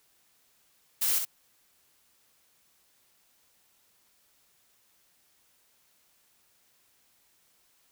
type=noise with echo; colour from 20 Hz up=blue; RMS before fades=-27 dBFS; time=1.01-1.19 s; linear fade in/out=10 ms; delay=62 ms; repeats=1; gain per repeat=-5 dB; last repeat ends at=1.252 s; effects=white hiss -67 dBFS RMS until 7.91 s